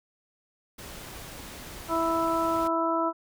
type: noise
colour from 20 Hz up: pink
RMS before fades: -42 dBFS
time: 0.78-2.68 s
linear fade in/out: 10 ms
type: harmonic tone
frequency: 329.6 Hz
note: E4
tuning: in tune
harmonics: 1 / 2 / 3 / 4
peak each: -29 / -29 / -29 / -29 dBFS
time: 1.88-3.13 s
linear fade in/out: 50 ms
effects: none